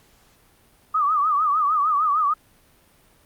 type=tone with vibrato; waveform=sine; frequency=1203 Hz; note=D6; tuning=41 cents sharp; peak=-17 dBFS; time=0.94-2.34 s; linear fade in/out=10 ms; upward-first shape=triangle; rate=6.6 Hz; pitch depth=140 cents each way; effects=pink hiss -57 dBFS RMS until 3.25 s + Opus 48 kbps